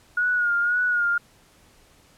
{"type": "tone with vibrato", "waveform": "sine", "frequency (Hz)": 1439, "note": "F#6", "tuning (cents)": -49, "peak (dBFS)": -19, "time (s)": [0.17, 1.18], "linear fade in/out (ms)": 5, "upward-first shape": "sine", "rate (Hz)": 1.9, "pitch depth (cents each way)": 46, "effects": ["pink hiss -56 dBFS RMS until 2.17 s", "low-pass 12000 Hz 12 dB/octave"]}